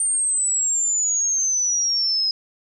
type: exponential sweep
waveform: sine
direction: down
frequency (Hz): 8870 to 5060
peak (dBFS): -18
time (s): 0-2.31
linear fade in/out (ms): 2
effects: none